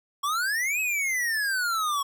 square exponential two-way sweep, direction up then down, 1100 to 2591 to 1100 Hz, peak -25 dBFS, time 0.23-2.03 s, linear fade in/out 10 ms, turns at 0.8 s, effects none

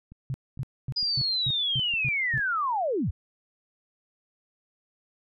click train, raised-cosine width 5 ms, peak -33 dBFS, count 6, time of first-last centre 0.12-2.393 s, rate 2.2 Hz
sine tone bursts, 132.2 Hz, C3, 18 cents sharp, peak -27 dBFS, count 8, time 0.3-2.378 s, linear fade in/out 0 ms, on 41 ms, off 250 ms
sine linear sweep, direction down, 4978 to 49.67 Hz, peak -24 dBFS, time 0.96-3.11 s, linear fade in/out 10 ms
effects none

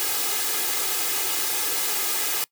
white noise with comb filter, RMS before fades -25 dBFS, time 0-2.44 s, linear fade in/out 0 ms, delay 2.4 ms, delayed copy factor +0.8, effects noise-tail reverb RT60 0.1 s tail -23 dB re dry + high-pass 200 Hz 12 dB/octave

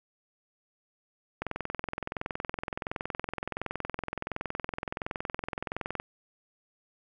click train, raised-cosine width 0.5 ms, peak -17 dBFS, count 99, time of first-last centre 1.42-5.999 s, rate 21.4 Hz, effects none

